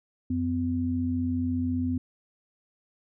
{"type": "tone pair together", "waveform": "sine", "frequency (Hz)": [89.5, 253.8], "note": ["F2", "B3"], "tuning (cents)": [43, 47], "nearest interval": "octave + tritone", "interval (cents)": 1804, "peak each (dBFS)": [-30, -26], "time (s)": [0.3, 1.98], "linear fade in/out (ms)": 5, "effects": []}